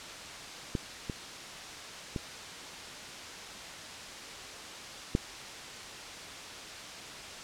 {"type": "clicks", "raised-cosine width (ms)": 3, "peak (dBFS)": [-17, -21, -20, -12], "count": 4, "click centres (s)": [0.752, 1.098, 2.162, 5.151], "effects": ["white hiss -43 dBFS RMS until 7.43 s", "low-pass 6000 Hz 12 dB/octave"]}